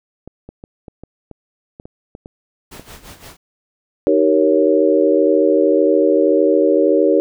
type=clicks; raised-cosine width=2 ms; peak=-21 dBFS; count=11; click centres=0.276 / 0.49 / 0.639 / 0.882 / 1.036 / 1.313 / 1.799 / 1.855 / 2.151 / 2.259 / 2.796 s
type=noise with tremolo; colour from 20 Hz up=pink; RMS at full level=-36 dBFS; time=2.71-3.37 s; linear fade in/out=10 ms; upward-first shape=sine; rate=5.8 Hz; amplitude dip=75%
type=chord; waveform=sine; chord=Eb dominant seventh; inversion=none; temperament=equal with one note detuned; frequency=311.1 / 384.4 / 466.2 / 554.4 Hz; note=Eb4 / G4 / Bb4 / Db5; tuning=0 / -34 / 0 / 0 cents; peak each=-16 dBFS; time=4.07-7.2 s; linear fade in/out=0 ms
effects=none